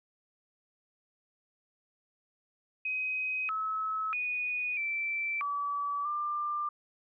sine tone with pitch steps, 2520 / 1293 / 2473 / 2334 / 1148 / 1191 Hz, D#7 / E6 / D#7 / D7 / D6 / D6, +21 / -34 / -11 / -11 / -40 / +24 cents, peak -30 dBFS, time 2.85-6.69 s, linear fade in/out 5 ms, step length 640 ms, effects none

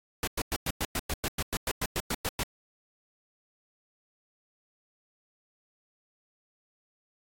pink noise bursts, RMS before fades -30 dBFS, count 16, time 0.23-2.434 s, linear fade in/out 2 ms, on 44 ms, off 100 ms, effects AAC 48 kbps

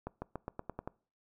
accelerating click train, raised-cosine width 1 ms, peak -24 dBFS, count 8, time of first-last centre 0.07-0.875 s, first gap 150 ms, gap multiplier 0.91, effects noise-tail reverb RT60 0.4 s tail -23 dB re dry

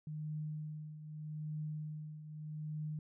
sine tone with tremolo, 153 Hz, D#3, 29 cents flat, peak -37 dBFS, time 0.07-2.99 s, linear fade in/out 2 ms, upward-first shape triangle, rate 0.81 Hz, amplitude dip 70%, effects none

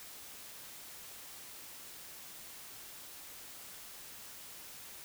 silence, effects white hiss -50 dBFS RMS until 5.04 s

